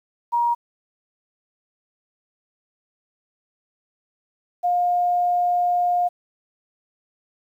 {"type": "tone pair in turn", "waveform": "sine", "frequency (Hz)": [948, 709.5], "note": ["A#5", "F5"], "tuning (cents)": [29, 27], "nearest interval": "perfect fourth", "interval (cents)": 502, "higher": "first", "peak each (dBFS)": [-17, -17], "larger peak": "neither", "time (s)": [[0.32, 0.55], [4.63, 6.09]], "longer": "second", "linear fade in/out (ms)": 20, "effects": ["9-bit"]}